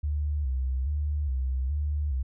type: tone with vibrato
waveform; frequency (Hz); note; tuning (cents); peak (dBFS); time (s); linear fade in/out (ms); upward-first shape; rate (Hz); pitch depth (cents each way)
sine; 69.3; C#2; 0; -25; 0.03-2.23; 10; square; 1.2; 110
effects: none